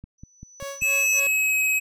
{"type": "click train", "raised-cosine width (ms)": 5, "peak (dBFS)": -27, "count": 5, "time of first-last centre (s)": [0.04, 0.821], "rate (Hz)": 5.12}
{"type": "tone with exponential growth", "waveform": "sine", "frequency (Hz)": 5970, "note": "F#8", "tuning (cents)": 15, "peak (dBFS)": -21, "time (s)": [0.18, 1.2], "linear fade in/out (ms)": 5, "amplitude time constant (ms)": 220}
{"type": "tone with tremolo", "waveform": "sawtooth", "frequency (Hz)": 556, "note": "C#5", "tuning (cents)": 5, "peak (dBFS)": -27, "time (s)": [0.6, 1.27], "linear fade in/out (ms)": 0, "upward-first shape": "sine", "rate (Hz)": 3.5, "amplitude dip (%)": 95}
{"type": "tone with pitch glide", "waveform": "square", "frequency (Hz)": [2589, 2547], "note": ["E7", "D#7"], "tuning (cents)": [-32, 40], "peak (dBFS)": -20, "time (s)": [0.81, 1.8], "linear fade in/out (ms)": 20, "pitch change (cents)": -28, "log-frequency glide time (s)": [0.96, 1.6]}
{"effects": []}